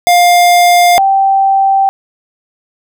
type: tone pair in turn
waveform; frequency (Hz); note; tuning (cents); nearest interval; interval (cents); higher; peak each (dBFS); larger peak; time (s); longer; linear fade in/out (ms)
square / sine; 704 / 780; F5 / G5; +14 / -9; major second; 177; second; -5 / -6; first; 0.07-0.98 / 0.98-1.89; neither; 0
effects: none